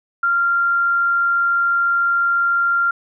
sine tone, 1387 Hz, F6, 12 cents flat, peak -14 dBFS, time 0.23-2.91 s, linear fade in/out 5 ms, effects none

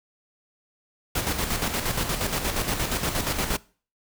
pink noise with tremolo, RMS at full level -25 dBFS, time 1.15-3.57 s, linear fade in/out 5 ms, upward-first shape square, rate 8.5 Hz, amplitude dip 50%, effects noise-tail reverb RT60 0.4 s tail -22 dB re dry

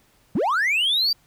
triangle linear sweep, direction up, 138.59 to 4764 Hz, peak -16 dBFS, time 0.35-1.13 s, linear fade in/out 5 ms, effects tanh soft clip ceiling -12 dBFS + pink hiss -60 dBFS RMS until 1.26 s

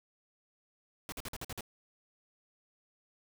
pink noise bursts, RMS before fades -41 dBFS, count 7, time 1.09-1.608 s, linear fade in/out 0 ms, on 32 ms, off 49 ms, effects none

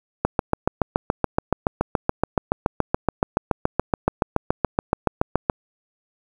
click train, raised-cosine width 1 ms, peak -3 dBFS, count 38, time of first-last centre 0.25-5.498 s, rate 7.05 Hz, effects 7-bit

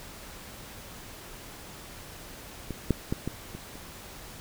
clicks, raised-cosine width 3 ms, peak -20 / -9 / -14 / -17 / -26 / -30 dBFS, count 6, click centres 2.707 / 2.907 / 3.125 / 3.276 / 3.55 / 3.756 s, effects pink hiss -45 dBFS RMS until 4.4 s

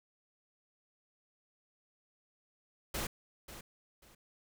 pink noise with echo, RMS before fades -37 dBFS, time 2.94-3.07 s, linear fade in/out 5 ms, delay 540 ms, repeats 2, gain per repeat -12 dB, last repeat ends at 4.15 s, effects none

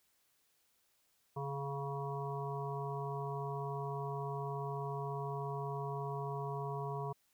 harmonic tone with a mistuned harmonic, 139.9 Hz, C#3, 16 cents sharp, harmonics 1 / 3 / 5 / 7 / 8, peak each -40 / -43 / -46 / -44 / -48 dBFS, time 1.36-7.13 s, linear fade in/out 10 ms, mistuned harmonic 7, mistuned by -25 cents, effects white hiss -75 dBFS RMS until 7.33 s

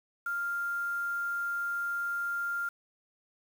sine tone with quantisation, 1396.9 Hz, F6, in tune, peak -30 dBFS, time 0.26-2.69 s, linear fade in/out 5 ms, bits 8, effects none

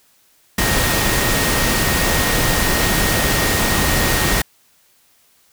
sine tone in noise, 1864.7 Hz, A#6, in tune, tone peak -24 dBFS, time 0.58-4.42 s, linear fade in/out 5 ms, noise pink, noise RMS -17 dBFS, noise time 0.58-4.42 s, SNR -10 dB, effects white hiss -56 dBFS RMS until 5.52 s

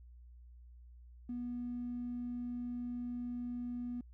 triangle tone, 243.3 Hz, B3, 26 cents flat, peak -34 dBFS, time 1.29-4.01 s, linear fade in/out 5 ms, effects tanh soft clip ceiling -35 dBFS + added 60 Hz sine -53 dBFS peak until 4.13 s

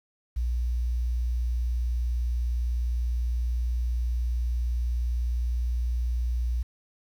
sine tone with quantisation, 59.8 Hz, A#1, 45 cents sharp, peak -24 dBFS, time 0.36-6.63 s, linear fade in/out 10 ms, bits 9, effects none

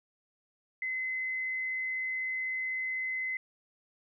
sine tone, 2044 Hz, C7, 41 cents flat, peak -31 dBFS, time 0.82-3.37 s, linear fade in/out 2 ms, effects none

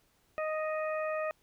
harmonic tone, 622.3 Hz, D#5, in tune, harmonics 1 / 2 / 3 / 4, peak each -32 / -38 / -42 / -44 dBFS, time 0.38-1.31 s, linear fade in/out 0 ms, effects pink hiss -70 dBFS RMS until 1.42 s

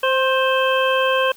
harmonic tone with a mistuned harmonic, 523.3 Hz, C5, in tune, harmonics 1 / 2 / 3 / 5 / 6, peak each -18 / -21 / -23 / -25 / -26 dBFS, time 0.03-1.32 s, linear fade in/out 5 ms, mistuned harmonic 2, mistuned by +23 cents, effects white hiss -47 dBFS RMS until 1.36 s

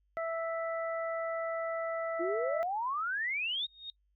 harmonic tone, 659.3 Hz, E5, in tune, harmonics 1 / 2 / 3, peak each -33 / -39 / -43 dBFS, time 0.17-2.63 s, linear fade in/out 0 ms
sine exponential sweep, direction up, 329.6 to 3805 Hz, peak -31 dBFS, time 2.19-3.67 s, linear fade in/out 20 ms
sine tone with exponential growth, 3715 Hz, A#7, 7 cents flat, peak -36 dBFS, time 3.6-3.9 s, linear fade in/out 1 ms, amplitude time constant 65 ms
effects noise-tail reverb RT60 0.1 s tail -25 dB re dry + added 50 Hz sine -70 dBFS peak until 4.15 s

